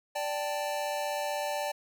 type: chord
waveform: square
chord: D suspended fourth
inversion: none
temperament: equal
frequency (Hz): 587.3 / 784 / 880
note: D5 / G5 / A5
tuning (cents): 0 / 0 / 0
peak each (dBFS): -34 / -37 / -37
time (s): 0.15-1.72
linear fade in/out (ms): 10
effects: none